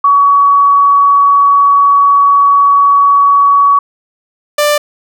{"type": "tone pair in turn", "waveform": ["sine", "sawtooth"], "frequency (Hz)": [1129, 591.2], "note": ["C#6", "D5"], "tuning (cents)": [31, 11], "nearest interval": "major seventh", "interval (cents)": 1120, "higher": "first", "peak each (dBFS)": [-4, -4], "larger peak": "neither", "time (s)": [[0.04, 3.79], [4.58, 4.78]], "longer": "first", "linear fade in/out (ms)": 5, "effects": []}